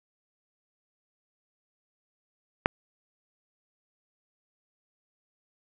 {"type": "click", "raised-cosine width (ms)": 0.5, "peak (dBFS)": -5, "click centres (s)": 2.659, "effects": []}